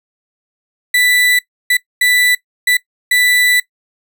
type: tone bursts at uneven times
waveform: 35% pulse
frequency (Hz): 1979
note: B6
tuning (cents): +3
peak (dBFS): -8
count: 5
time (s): 0.94-1.39 / 1.7-1.77 / 2.01-2.35 / 2.67-2.77 / 3.11-3.6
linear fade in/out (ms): 5
effects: noise-tail reverb RT60 0.1 s tail -19 dB re dry